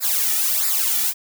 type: noise with flanger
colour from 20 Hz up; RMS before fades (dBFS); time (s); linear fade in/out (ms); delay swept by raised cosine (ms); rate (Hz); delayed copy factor
blue; -20; 0-1.14; 50; 0.32 to 1.92; 1.5; -0.8
effects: none